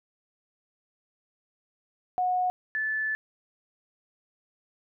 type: tone pair in turn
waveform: sine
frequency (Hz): 730 / 1742.8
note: F#5 / A6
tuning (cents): -24 / -17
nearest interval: octave + minor third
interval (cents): 1507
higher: second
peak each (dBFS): -23 / -26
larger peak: first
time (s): 2.18-2.5 / 2.75-3.15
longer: second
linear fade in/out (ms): 0
effects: none